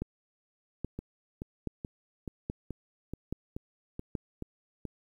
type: two click trains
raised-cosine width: 3 ms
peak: -24 / -20 dBFS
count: 10 / 6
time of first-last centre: 0.99-4.853 / 0.02-4.152 s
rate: 2.33 / 1.21 Hz
effects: 10-bit